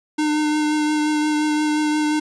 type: tone with vibrato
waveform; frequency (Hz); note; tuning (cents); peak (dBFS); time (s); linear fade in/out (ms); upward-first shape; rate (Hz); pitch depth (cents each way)
square; 303; D#4; -46; -18; 0.18-2.2; 10; triangle; 5.7; 17
effects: resampled to 22050 Hz